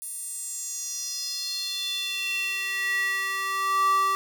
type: tone with high-pass filter sweep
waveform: square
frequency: 387.5 Hz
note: G4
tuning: 20 cents flat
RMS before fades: -28 dBFS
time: 0.02-4.15 s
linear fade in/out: 0 ms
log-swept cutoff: 10000 to 1000 Hz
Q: 5.1
effects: none